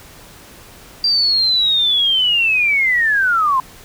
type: linear sweep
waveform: sine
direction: down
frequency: 4732 to 1009 Hz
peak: -12 dBFS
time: 1.04-3.6 s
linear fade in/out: 2 ms
effects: pink hiss -41 dBFS RMS until 3.84 s